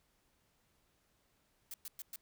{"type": "noise bursts", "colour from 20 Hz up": "blue", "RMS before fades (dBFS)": -45, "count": 4, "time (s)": [1.71, 2.16], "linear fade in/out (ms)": 2, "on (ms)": 30, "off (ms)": 110, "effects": ["pink hiss -75 dBFS RMS until 2.21 s"]}